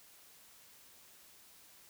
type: silence
effects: white hiss -60 dBFS RMS until 1.89 s